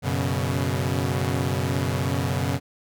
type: chord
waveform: sawtooth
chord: F# suspended fourth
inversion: none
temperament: equal with one note detuned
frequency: 92.5 / 123.47 / 140.04 Hz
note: F#2 / B2 / C#3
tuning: 0 / 0 / +18 cents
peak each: -23 dBFS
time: 0.02-2.6 s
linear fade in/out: 50 ms
effects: none